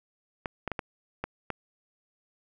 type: clicks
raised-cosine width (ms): 0.5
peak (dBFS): -16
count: 6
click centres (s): 0.458 / 0.677 / 0.717 / 0.792 / 1.24 / 1.503
effects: none